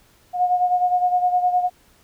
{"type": "beating tone pair", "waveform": "sine", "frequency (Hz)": [720, 729.7], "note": ["F#5", "F#5"], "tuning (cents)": [-47, -24], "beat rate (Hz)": 9.7, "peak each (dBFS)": [-17, -23], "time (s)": [0.33, 1.7], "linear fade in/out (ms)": 50, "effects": ["pink hiss -56 dBFS RMS until 2.03 s"]}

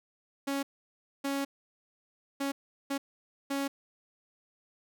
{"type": "tone bursts at uneven times", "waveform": "sawtooth", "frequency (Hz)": 277.2, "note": "C#4", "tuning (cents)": 0, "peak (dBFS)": -26, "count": 5, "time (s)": [[0.47, 0.63], [1.24, 1.45], [2.4, 2.52], [2.9, 2.98], [3.5, 3.68]], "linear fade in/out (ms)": 10, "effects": []}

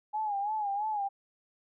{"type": "tone with vibrato", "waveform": "sine", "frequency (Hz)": 830.6, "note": "G#5", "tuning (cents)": 0, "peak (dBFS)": -29, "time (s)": [0.13, 1.09], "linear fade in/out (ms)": 20, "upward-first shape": "sine", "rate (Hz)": 3, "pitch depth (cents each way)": 85, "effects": []}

